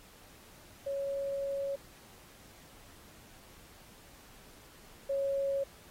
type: tone pair in turn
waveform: sine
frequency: 554.4 / 551.5 Hz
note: C#5 / C#5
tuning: 0 / -9 cents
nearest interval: unison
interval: 9 cents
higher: first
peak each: -32 / -29 dBFS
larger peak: second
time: 0.86-1.76 / 5.09-5.64 s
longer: first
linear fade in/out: 10 ms
effects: pink hiss -57 dBFS RMS until 5.9 s + AAC 48 kbps